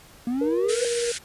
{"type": "exponential sweep", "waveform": "triangle", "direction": "up", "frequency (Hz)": [233.1, 520], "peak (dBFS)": -21, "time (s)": [0.27, 0.85], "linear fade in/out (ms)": 2}
{"type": "tone with tremolo", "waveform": "sine", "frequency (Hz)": 474.1, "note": "A#4", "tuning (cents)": 29, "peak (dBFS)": -22, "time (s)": [0.41, 1.12], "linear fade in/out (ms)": 5, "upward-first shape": "sine", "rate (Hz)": 18, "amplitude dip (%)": 25}
{"type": "band-pass noise", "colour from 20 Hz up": "white", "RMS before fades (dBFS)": -32, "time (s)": [0.68, 1.19], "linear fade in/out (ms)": 20, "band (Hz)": [1400, 10000], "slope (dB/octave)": 96}
{"effects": ["pink hiss -50 dBFS RMS until 1.24 s", "resampled to 32000 Hz"]}